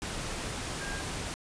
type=tone in noise; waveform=sine; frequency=1612 Hz; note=G6; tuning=48 cents sharp; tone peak=-39 dBFS; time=0.81-1.01 s; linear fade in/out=0 ms; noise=pink; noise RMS=-36 dBFS; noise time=0.02-1.34 s; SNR=-6 dB; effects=resampled to 22050 Hz